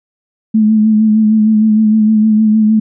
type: tone with vibrato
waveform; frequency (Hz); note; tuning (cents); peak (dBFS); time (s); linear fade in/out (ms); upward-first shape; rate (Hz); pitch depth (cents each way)
sine; 216.4; A3; -29; -6; 0.54-2.8; 10; sine; 6.5; 32
effects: none